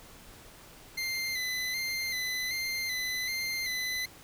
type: tone with vibrato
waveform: 25% pulse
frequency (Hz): 2054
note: C7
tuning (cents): -33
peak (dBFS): -27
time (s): 0.97-4.06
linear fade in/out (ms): 10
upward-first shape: square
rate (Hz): 1.3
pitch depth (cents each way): 36
effects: pink hiss -52 dBFS RMS until 4.23 s